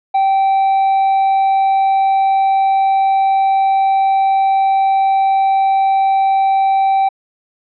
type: tone with hard clipping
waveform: sine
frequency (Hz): 777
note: G5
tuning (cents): -16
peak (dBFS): -11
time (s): 0.14-7.09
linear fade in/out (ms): 10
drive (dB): 2
effects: resampled to 11025 Hz